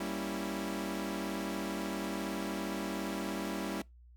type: chord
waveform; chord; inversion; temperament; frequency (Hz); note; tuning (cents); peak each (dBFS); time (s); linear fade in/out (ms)
sawtooth; G diminished seventh; none; equal; 196 / 233.1 / 277.2 / 329.6; G3 / Bb3 / Db4 / Fb4; 0 / 0 / 0 / 0; -35 / -39 / -37 / -36; 0-3.82; 5
effects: noise-tail reverb RT60 0.2 s tail -24 dB re dry + added 60 Hz sine -54 dBFS peak until 4.16 s